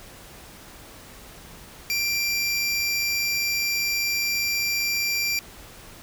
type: tone pair together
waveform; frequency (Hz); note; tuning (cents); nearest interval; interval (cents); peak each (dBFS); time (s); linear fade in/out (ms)
25% pulse; 2365 / 5625; D7 / F8; +12 / +12; octave + minor third; 1500; -19 / -28; 1.9-5.39; 0
effects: pink hiss -45 dBFS RMS until 6.02 s